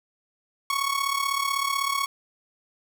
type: tone with amplitude modulation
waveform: sawtooth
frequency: 1108.7 Hz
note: C#6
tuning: in tune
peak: -17 dBFS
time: 0.7-2.06 s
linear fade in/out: 2 ms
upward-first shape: sine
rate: 36 Hz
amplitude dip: 70%
effects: none